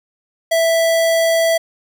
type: tone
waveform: square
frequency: 659.3 Hz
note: E5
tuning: in tune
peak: -13 dBFS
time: 0.51-1.58 s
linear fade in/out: 10 ms
effects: none